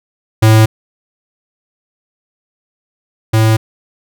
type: tone pair in turn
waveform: square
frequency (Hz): 110 / 110.59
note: A2 / A2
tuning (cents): 0 / +9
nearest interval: unison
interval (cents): 9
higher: second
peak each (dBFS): -5 / -8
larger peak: first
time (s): 0.42-0.66 / 3.33-3.57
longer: neither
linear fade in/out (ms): 10
effects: none